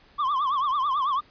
triangle tone with vibrato, 1108.7 Hz, C#6, in tune, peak -20 dBFS, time 0.18-1.21 s, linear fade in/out 20 ms, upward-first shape triangle, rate 9.1 Hz, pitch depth 170 cents each way, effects pink hiss -56 dBFS RMS until 1.3 s + resampled to 11025 Hz

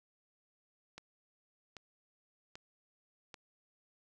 click train, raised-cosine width 0.2 ms, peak -30 dBFS, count 4, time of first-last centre 0.98-3.342 s, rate 1.27 Hz, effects none

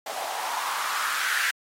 blue noise with band-pass filter sweep, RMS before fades -29 dBFS, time 0.06-1.51 s, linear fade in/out 5 ms, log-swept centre 690 to 1700 Hz, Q 4.5, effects AAC 48 kbps

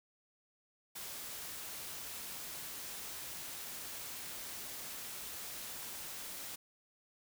white noise, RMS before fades -45 dBFS, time 0.95-6.56 s, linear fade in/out 10 ms, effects none

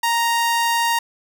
sawtooth tone, 932.3 Hz, A#5, in tune, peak -13 dBFS, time 0.03-0.99 s, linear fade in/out 5 ms, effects none

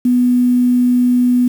sine tone with quantisation, 246.9 Hz, B3, in tune, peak -9 dBFS, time 0.05-1.48 s, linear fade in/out 5 ms, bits 6, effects none

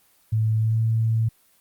sine tone with pitch glide, 110 to 112.51 Hz, A2 to A2, 0 to +39 cents, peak -18 dBFS, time 0.32-1.29 s, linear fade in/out 10 ms, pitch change +39 cents, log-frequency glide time 0.58-0.81 s, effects white hiss -60 dBFS RMS until 1.6 s + Opus 24 kbps

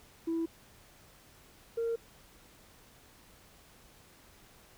sine tone pair in turn, 329.6 / 461.4 Hz, E4 / A#4, 0 / -18 cents, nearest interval tritone, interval 582 cents, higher second, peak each -28 dBFS, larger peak neither, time 0.27-0.46 / 1.77-1.96 s, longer neither, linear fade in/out 10 ms, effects tanh soft clip ceiling -27 dBFS + pink hiss -59 dBFS RMS until 4.77 s

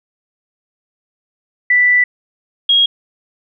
sine tone pair in turn, 1975.5 / 3279 Hz, B6 / G#7, 0 / -23 cents, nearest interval major sixth, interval 877 cents, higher second, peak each -8 dBFS, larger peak neither, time 1.7-2.04 / 2.69-2.86 s, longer first, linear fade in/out 5 ms, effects none

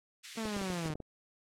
pink high-pass noise, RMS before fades -47 dBFS, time 0.23-0.9 s, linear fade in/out 20 ms, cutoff 1900 Hz, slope 24 dB/octave
sawtooth linear sweep, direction down, 228.7 to 150 Hz, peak -31 dBFS, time 0.37-0.94 s, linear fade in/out 5 ms
clicks, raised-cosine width 2 ms, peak -28 dBFS, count 8, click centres 0.455 / 0.566 / 0.615 / 0.702 / 0.859 / 0.903 / 0.955 / 1.003 s
effects low-pass 9000 Hz 12 dB/octave + AAC 64 kbps

